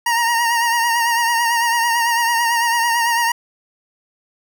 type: tone with vibrato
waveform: 25% pulse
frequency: 935 Hz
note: A#5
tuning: 5 cents sharp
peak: -11 dBFS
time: 0.06-3.32 s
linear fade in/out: 5 ms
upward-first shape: triangle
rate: 9 Hz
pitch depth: 50 cents each way
effects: none